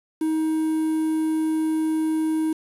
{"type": "tone with quantisation", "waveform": "triangle", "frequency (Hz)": 315.6, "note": "D#4", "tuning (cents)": 25, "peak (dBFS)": -18, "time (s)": [0.21, 2.53], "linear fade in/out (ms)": 5, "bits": 7, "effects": ["resampled to 32000 Hz"]}